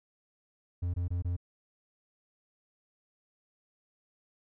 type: tone bursts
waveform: triangle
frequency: 88 Hz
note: F2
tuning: 14 cents sharp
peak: -27 dBFS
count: 4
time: 0.82-1.366 s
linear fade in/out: 10 ms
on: 120 ms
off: 22 ms
effects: none